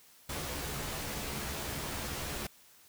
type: noise with comb filter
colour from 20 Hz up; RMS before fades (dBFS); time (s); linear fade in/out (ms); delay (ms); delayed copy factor
pink; -38; 0.29-2.47; 5; 14; +0.65
effects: white hiss -60 dBFS RMS until 2.88 s